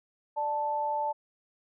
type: tone pair together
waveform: sine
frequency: 591.6 / 880 Hz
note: D5 / A5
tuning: +13 / 0 cents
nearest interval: perfect fifth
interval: 687 cents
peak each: -34 / -28 dBFS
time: 0.36-1.13 s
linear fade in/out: 20 ms
effects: none